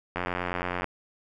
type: click train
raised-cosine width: 0.5 ms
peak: -14 dBFS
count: 62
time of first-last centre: 0.16-0.843 s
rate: 89.3 Hz
effects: none